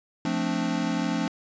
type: chord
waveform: square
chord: D minor seventh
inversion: first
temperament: equal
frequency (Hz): 174.61 / 220 / 261.6 / 293.7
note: F3 / A3 / C4 / D4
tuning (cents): 0 / 0 / 0 / 0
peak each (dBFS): -31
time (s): 0.25-1.28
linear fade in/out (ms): 2
effects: resampled to 16000 Hz